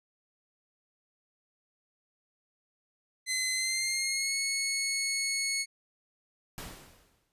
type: tone with pitch glide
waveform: 15% pulse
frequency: 2046 to 2193 Hz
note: C7 to C#7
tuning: -39 to -19 cents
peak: -22 dBFS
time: 3.26-5.66 s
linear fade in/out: 50 ms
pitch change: +120 cents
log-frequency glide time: 3.53-4.35 s
type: noise with exponential decay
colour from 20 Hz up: pink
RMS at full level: -39 dBFS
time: 6.58-7.32 s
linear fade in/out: 0 ms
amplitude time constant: 160 ms
effects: resampled to 32000 Hz